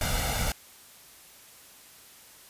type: noise with comb filter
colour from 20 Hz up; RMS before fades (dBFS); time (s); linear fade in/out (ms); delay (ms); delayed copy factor
pink; -28; 0.01-0.52; 2; 1.4; +0.75
effects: white hiss -52 dBFS RMS until 2.49 s + resampled to 32000 Hz